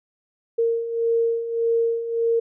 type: beating tone pair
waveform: sine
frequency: 460 / 461.7 Hz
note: A#4 / A#4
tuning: -23 / -17 cents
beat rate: 1.7 Hz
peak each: -26 / -20 dBFS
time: 0.58-2.4 s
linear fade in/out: 10 ms
effects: none